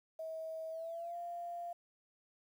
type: tone with pitch glide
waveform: sine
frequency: 643 to 693.1 Hz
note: E5 to F5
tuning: -43 to -13 cents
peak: -40 dBFS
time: 0.19-1.73 s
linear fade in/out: 5 ms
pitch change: +130 cents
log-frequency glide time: 0.7-1.16 s
effects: 11-bit